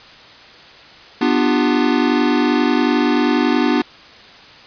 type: chord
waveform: square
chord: G dominant seventh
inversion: first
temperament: equal with one note detuned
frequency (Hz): 246.9 / 297.4 / 349.2 / 392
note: B3 / D4 / F4 / G4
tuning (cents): 0 / +22 / 0 / 0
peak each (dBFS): -18 / -18 / -22 / -24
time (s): 1.21-3.82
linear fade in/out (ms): 5
effects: white hiss -41 dBFS RMS until 4.66 s + resampled to 11025 Hz